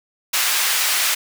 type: high-pass noise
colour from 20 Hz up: pink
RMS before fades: -19 dBFS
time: 0.33-1.15 s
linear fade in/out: 10 ms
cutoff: 1600 Hz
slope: 12 dB/octave
effects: none